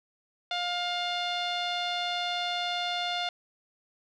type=tone with low-pass filter; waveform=sawtooth; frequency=707 Hz; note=F5; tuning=21 cents sharp; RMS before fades=-31 dBFS; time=0.51-3.29 s; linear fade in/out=2 ms; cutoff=3700 Hz; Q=4.6; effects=none